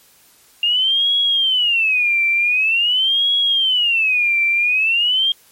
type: tone with vibrato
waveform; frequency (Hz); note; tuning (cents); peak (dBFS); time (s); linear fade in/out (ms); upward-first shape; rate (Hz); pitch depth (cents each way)
sine; 2794; F7; 0; -13; 0.63-5.32; 2; sine; 0.46; 300
effects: white hiss -51 dBFS RMS until 5.51 s + MP3 64 kbps